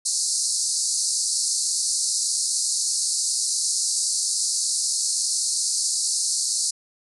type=band-pass noise; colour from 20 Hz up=white; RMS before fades=-24 dBFS; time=0.05-6.71 s; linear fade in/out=10 ms; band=4200 to 10000 Hz; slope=96 dB/octave; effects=none